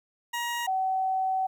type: tone pair in turn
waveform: 20% pulse / sine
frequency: 949 / 758.5 Hz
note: A#5 / F#5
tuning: +31 / +43 cents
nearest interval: major third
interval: 388 cents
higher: first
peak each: -24 dBFS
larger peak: neither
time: 0.33-0.67 / 0.67-1.47 s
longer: second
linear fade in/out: 10 ms
effects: 11-bit